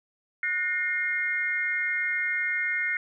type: tone cluster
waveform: sine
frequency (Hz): 1460 / 1828 / 2127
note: F#6 / A#6 / C7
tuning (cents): -24 / -34 / +28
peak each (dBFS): -32 / -30 / -27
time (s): 0.43-2.97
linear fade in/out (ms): 2
effects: none